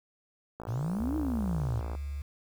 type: click train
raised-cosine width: 1 ms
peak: -26 dBFS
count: 78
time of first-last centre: 0.6-1.951 s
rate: 57 Hz
type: exponential two-way sweep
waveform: sine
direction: up then down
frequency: 103.83 to 320 to 103.83 Hz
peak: -29 dBFS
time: 0.67-1.81 s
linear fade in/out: 20 ms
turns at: 1.17 s
type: tone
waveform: sine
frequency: 71.2 Hz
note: C#2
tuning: 47 cents sharp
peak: -33 dBFS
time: 1-2.22 s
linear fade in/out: 5 ms
effects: 9-bit